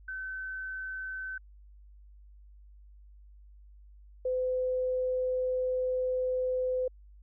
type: tone pair in turn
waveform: sine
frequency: 1528 / 509 Hz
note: G6 / C5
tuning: -45 / -48 cents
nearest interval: octave + perfect fifth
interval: 1903 cents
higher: first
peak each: -35 / -27 dBFS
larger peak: second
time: 0.08-1.38 / 4.25-6.88 s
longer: second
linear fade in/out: 5 ms
effects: added 50 Hz sine -51 dBFS peak until 7.22 s